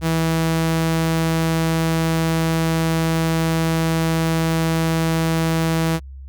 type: tone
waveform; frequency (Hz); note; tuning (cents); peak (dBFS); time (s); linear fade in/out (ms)
sawtooth; 162.9; E3; -20; -13; 0.01-6; 50
effects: added 67 Hz sine -33 dBFS peak until 6.28 s